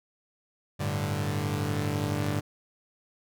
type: chord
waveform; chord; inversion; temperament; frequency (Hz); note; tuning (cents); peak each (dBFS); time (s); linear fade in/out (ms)
sawtooth; G suspended second; none; equal; 98 / 110 / 146.83; G2 / A2 / D3; 0 / 0 / 0; -27 / -30 / -27; 0.79-2.41; 20
effects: none